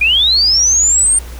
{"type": "linear sweep", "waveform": "sine", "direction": "up", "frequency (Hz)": [2366, 8870], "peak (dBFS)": -8, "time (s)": [0.01, 1.19], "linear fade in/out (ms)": 5, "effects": ["added 60 Hz sine -26 dBFS peak until 1.39 s", "pink hiss -36 dBFS RMS until 1.39 s"]}